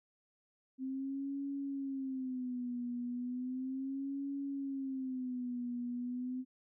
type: tone with vibrato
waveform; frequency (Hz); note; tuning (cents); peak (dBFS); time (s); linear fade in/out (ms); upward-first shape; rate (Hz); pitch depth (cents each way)
sine; 260.1; C4; -10; -36; 0.78-6.45; 50; sine; 0.35; 120
effects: none